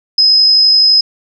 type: tone with amplitude modulation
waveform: sine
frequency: 5080 Hz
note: D#8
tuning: 35 cents sharp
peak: -4 dBFS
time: 0.18-1.01 s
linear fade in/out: 5 ms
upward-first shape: sine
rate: 51.8 Hz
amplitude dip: 25%
effects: none